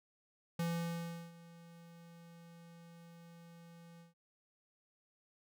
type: tone with ADSR envelope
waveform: square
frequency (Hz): 168.8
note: E3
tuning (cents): +41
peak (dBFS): -34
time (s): 0.59-4.14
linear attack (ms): 5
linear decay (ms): 720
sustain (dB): -21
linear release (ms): 140
effects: none